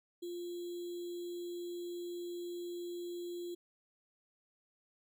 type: tone with sample-and-hold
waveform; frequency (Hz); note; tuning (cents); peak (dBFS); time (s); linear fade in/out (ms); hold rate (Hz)
sine; 349.2; F4; 0; -39; 0.22-3.55; 10; 3675
effects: none